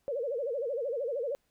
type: tone with vibrato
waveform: sine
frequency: 515 Hz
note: C5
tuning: 28 cents flat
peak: -30 dBFS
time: 0.08-1.35 s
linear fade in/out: 0 ms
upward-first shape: sine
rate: 13 Hz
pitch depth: 220 cents each way
effects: pink hiss -75 dBFS RMS until 1.5 s